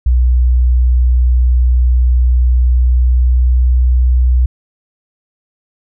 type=tone with pitch glide; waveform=sine; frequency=61.74 to 62.31 Hz; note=B1 to B1; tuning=0 to +16 cents; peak=-6 dBFS; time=0.06-4.46 s; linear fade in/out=5 ms; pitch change=+16 cents; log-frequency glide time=2.64-3.78 s; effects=tanh soft clip ceiling -2 dBFS